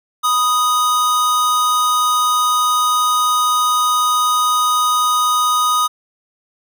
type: tone pair together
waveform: square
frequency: 987.8 / 1244.5 Hz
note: B5 / D#6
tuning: 0 / 0 cents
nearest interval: major third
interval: 400 cents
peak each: -25 / -14 dBFS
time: 0.23-5.88 s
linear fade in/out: 20 ms
effects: none